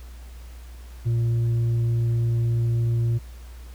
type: tone with tanh clipping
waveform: triangle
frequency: 116.6 Hz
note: A#2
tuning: 1 cent sharp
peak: -20 dBFS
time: 1.05-3.19 s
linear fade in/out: 20 ms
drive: 8 dB
effects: added 60 Hz sine -38 dBFS peak until 3.74 s + pink hiss -52 dBFS RMS until 3.74 s